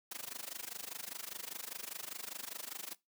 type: noise with amplitude modulation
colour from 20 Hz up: white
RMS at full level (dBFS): -41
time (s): 0.11-2.95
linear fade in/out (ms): 5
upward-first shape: sine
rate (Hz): 25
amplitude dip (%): 95
effects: noise-tail reverb RT60 0.2 s tail -21 dB re dry + high-pass 200 Hz 12 dB/octave